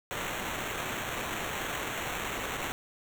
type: noise with sample-and-hold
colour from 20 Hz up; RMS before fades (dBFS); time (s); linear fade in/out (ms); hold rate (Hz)
white; -35; 0.11-2.72; 0; 4900
effects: none